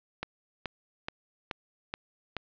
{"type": "click train", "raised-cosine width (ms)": 0.3, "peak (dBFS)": -17, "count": 6, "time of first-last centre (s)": [0.23, 2.367], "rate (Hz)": 2.34, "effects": ["resampled to 11025 Hz", "8-bit"]}